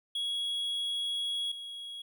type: tone pair in turn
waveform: triangle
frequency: 3331 / 3319 Hz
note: G#7 / G#7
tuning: +4 / -2 cents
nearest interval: unison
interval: 6 cents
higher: first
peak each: -29 / -38 dBFS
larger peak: first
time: 0.15-1.52 / 1.52-2.02 s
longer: first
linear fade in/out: 5 ms
effects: none